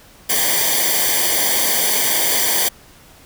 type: noise with comb filter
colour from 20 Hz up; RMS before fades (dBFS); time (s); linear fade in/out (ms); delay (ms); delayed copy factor
white; -17; 0.29-2.69; 10; 0.75; -0.85
effects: pink hiss -46 dBFS RMS until 3.25 s